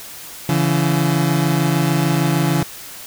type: tone pair together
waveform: 30% pulse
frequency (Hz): 141.69 / 168.3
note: C#3 / E3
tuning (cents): +38 / +36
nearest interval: minor third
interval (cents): 298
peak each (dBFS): -15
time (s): 0.49-2.63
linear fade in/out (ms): 2
effects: white hiss -35 dBFS RMS until 3.06 s